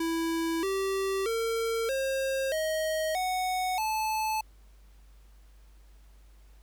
square tone with pitch steps, 329.6 / 387.5 / 455.5 / 535.4 / 629.4 / 739.9 / 869.8 Hz, E4 / G4 / A#4 / C5 / D#5 / F#5 / A5, 0 / -20 / -40 / +40 / +20 / 0 / -20 cents, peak -28 dBFS, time 0-4.41 s, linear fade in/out 5 ms, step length 630 ms, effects added 50 Hz sine -52 dBFS peak until 6.62 s + pink hiss -66 dBFS RMS until 6.62 s

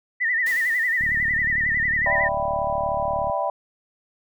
sine tone with vibrato, 1900 Hz, A#6, 33 cents sharp, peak -19 dBFS, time 0.2-2.29 s, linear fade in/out 20 ms, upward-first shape sine, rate 11 Hz, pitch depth 100 cents each way
white noise with exponential decay, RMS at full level -36 dBFS, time 0.46-1.75 s, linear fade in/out 5 ms, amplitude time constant 280 ms
click train, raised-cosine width 5 ms, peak -24 dBFS, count 85, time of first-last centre 1.01-3.299 s, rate 36.7 Hz
sine chord, E minor seventh, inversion third, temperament equal, 587.3 / 659.3 / 784 / 987.8 Hz, D5 / E5 / G5 / B5, 0 / 0 / 0 / 0 cents, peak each -27 dBFS, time 2.06-3.5 s, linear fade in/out 2 ms
effects none

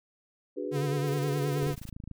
sine chord, G# half-diminished seventh, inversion second, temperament equal, 293.7 / 370 / 415.3 / 493.9 Hz, D4 / F#4 / G#4 / B4, 0 / 0 / 0 / 0 cents, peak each -37 dBFS, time 0.56-1.74 s, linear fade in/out 20 ms
square tone with vibrato, 143.5 Hz, D3, 40 cents flat, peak -29 dBFS, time 0.71-1.76 s, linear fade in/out 50 ms, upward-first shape triangle, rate 9.5 Hz, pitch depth 64 cents each way
white noise with tremolo, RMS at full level -48 dBFS, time 1.07-1.9 s, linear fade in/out 5 ms, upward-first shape sine, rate 20 Hz, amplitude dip 95%
click train, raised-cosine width 5 ms, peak -29 dBFS, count 14, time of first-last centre 1.63-2.113 s, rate 26.9 Hz
effects none

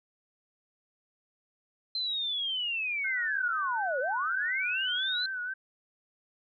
sine linear two-way sweep, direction down then up, 4127 to 493.9 to 4127 Hz, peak -29 dBFS, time 1.95-5.26 s, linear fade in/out 2 ms, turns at 4 s
sine tone with vibrato, 1506 Hz, F#6, 30 cents sharp, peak -32 dBFS, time 3.04-5.54 s, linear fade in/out 10 ms, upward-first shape sine, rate 4.1 Hz, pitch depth 62 cents each way
effects none

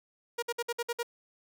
sawtooth tone bursts, 473.9 Hz, A#4, 28 cents sharp, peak -26 dBFS, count 7, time 0.38-1.031 s, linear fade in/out 10 ms, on 45 ms, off 56 ms, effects none

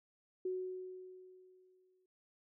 sine tone with exponential decay, 370 Hz, F#4, in tune, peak -34 dBFS, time 0.45-2.06 s, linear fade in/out 5 ms, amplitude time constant 350 ms, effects none

